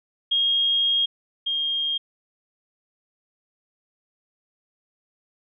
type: tone pair in turn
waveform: sine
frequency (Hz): 3254 / 3226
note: G#7 / G7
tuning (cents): -36 / +49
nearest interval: unison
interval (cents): 15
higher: first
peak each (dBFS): -18 / -22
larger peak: first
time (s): 0.31-1.06 / 1.46-1.98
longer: first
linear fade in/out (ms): 10
effects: none